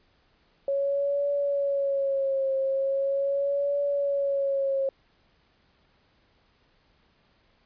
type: tone with vibrato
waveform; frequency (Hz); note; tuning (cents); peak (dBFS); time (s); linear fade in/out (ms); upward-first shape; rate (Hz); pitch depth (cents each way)
sine; 553; C#5; -4; -23; 0.68-4.89; 2; triangle; 0.4; 56
effects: pink hiss -65 dBFS RMS until 7.65 s + resampled to 11025 Hz